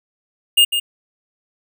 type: tone with echo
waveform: square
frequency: 2829 Hz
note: F7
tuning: 22 cents sharp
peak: -9 dBFS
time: 0.57-0.65 s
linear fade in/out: 10 ms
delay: 150 ms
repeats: 1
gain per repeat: -8 dB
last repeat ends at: 0.8 s
effects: none